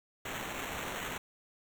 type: noise with sample-and-hold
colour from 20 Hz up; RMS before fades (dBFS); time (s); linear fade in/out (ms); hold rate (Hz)
white; -39; 0.25-1.18; 5; 4900
effects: none